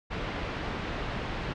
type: low-pass noise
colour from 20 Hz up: pink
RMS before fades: -34 dBFS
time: 0.1-1.54 s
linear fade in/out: 20 ms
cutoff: 3100 Hz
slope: 12 dB/octave
effects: low-pass 5000 Hz 12 dB/octave